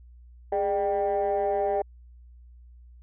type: tone cluster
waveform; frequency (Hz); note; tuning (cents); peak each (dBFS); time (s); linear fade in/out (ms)
sine; 410.3 / 600 / 783; G#4 / D5 / G5; -21 / +37 / -2; -26; 0.52-1.82; 5
effects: tanh soft clip ceiling -18 dBFS + added 60 Hz sine -47 dBFS peak until 3.02 s